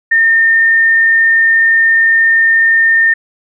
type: tone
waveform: sine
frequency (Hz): 1817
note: A#6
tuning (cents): -45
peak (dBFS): -6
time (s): 0.11-3.14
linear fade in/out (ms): 10
effects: none